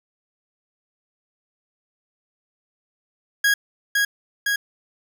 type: tone with echo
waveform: 40% pulse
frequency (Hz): 1647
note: G#6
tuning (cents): -15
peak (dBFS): -14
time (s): 3.44-3.54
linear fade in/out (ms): 5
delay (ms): 510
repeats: 2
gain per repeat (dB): -2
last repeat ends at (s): 4.56
effects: none